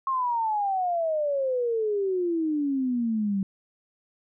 sine exponential sweep, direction down, 1083 to 190.7 Hz, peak -23 dBFS, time 0.07-3.43 s, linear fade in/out 2 ms, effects none

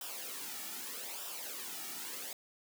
white noise with flanger, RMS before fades -43 dBFS, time 0.01-2.33 s, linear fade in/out 2 ms, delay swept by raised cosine 0.46 to 1.96 ms, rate 0.81 Hz, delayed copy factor -0.65, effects high-pass 200 Hz 12 dB/octave

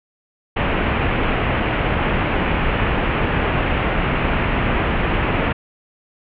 pink low-pass noise, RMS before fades -19 dBFS, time 0.56-5.53 s, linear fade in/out 10 ms, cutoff 2900 Hz, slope 48 dB/octave, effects none

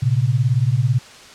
sine beating tone pair, 115.3 / 133.3 Hz, A#2 / C3, -19 / +33 cents, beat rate 18 Hz, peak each -17 dBFS, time 0.02-0.99 s, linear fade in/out 10 ms, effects white hiss -41 dBFS RMS until 1.34 s + low-pass 6000 Hz 12 dB/octave

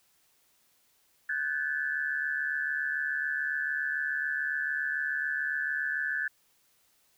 sine tone cluster, 1497 / 1584 / 1728 Hz, F#6 / G6 / A6, +20 / +18 / -32 cents, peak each -34 / -35 / -31 dBFS, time 1.29-6.28 s, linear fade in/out 5 ms, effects white hiss -68 dBFS RMS until 7.17 s

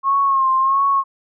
sine tone with vibrato, 1080 Hz, C#6, 45 cents flat, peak -13 dBFS, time 0.03-1.04 s, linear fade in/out 50 ms, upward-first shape sine, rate 1.5 Hz, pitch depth 48 cents each way, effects none

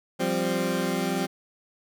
20% pulse chord, F suspended second, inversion none, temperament equal, 174.61 / 196 / 261.6 Hz, F3 / G3 / C4, 0 / 0 / 0 cents, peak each -24 dBFS, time 0.19-1.27 s, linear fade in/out 20 ms, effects none

